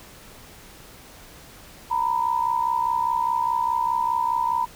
sine tone pair together, 922.9 / 987.8 Hz, A#5 / B5, -18 / 0 cents, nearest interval minor second, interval 118 cents, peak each -23 dBFS, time 1.9-4.66 s, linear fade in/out 20 ms, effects pink hiss -46 dBFS RMS until 4.75 s

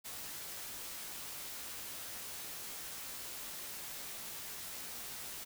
white noise with comb filter, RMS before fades -45 dBFS, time 0.04-5.45 s, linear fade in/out 20 ms, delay 16 ms, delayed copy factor -0.5, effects none

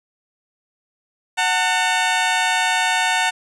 15% pulse tone pair together, 740 / 900 Hz, F#5 / A5, 0 / +39 cents, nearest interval minor third, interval 339 cents, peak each -13 dBFS, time 1.37-3.31 s, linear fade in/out 20 ms, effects resampled to 24000 Hz + 8-bit

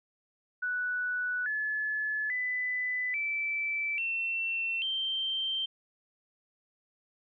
sine tone with pitch steps, 1480 / 1719.8 / 1998.5 / 2322 / 2699 / 3136 Hz, F#6 / A6 / B6 / D7 / E7 / G7, 0 / -40 / +20 / -20 / +40 / 0 cents, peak -29 dBFS, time 0.62-5.66 s, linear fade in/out 10 ms, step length 840 ms, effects none

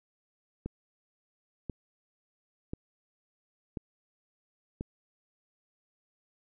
click train, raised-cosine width 3 ms, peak -22 dBFS, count 5, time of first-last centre 0.66-4.809 s, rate 0.964 Hz, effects none

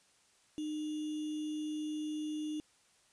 sine tone with sample-and-hold, 304.7 Hz, D#4, 36 cents flat, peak -35 dBFS, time 0.58-2.6 s, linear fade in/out 0 ms, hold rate 3150 Hz, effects white hiss -68 dBFS RMS until 3.12 s + resampled to 22050 Hz

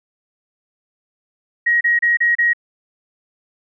sine tone bursts, 1892 Hz, A#6, 25 cents sharp, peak -12 dBFS, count 5, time 1.66-2.534 s, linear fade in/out 10 ms, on 150 ms, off 31 ms, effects none

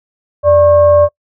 sine tone with frequency modulation, 587.3 Hz, D5, in tune, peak -4 dBFS, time 0.43-1.09 s, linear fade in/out 50 ms, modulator 501 Hz, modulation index 0.45, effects noise-tail reverb RT60 0.1 s tail -25 dB re dry

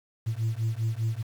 sine beating tone pair, 110 / 115 Hz, A2 / A#2, 0 / -23 cents, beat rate 5 Hz, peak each -27 dBFS, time 0.26-1.23 s, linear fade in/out 20 ms, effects tanh soft clip ceiling -22 dBFS + 8-bit

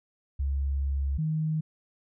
sine tone pair in turn, 69.1 / 156.56 Hz, C#2 / D#3, -5 / +11 cents, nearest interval octave + major second, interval 1416 cents, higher second, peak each -25 dBFS, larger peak neither, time 0.39-1.18 / 1.18-1.61 s, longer first, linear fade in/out 10 ms, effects none

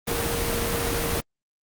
sine tone in noise, 466.2 Hz, A#4, in tune, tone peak -30 dBFS, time 0.07-1.21 s, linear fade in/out 10 ms, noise pink, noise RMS -26 dBFS, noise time 0.07-1.21 s, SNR -7 dB, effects Opus 32 kbps

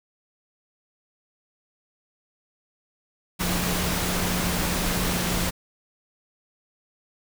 sine tone in noise, 178.2 Hz, F3, 35 cents sharp, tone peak -29 dBFS, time 3.39-5.51 s, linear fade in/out 20 ms, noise pink, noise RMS -26 dBFS, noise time 3.39-5.51 s, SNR -6 dB, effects none

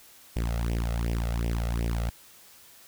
sawtooth tone with flanger, 57.6 Hz, A#1, 20 cents flat, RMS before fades -28 dBFS, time 0.36-2.1 s, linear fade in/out 5 ms, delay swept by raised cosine 0.35 to 1.55 ms, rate 2.7 Hz, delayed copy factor +0.9, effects white hiss -53 dBFS RMS until 2.87 s

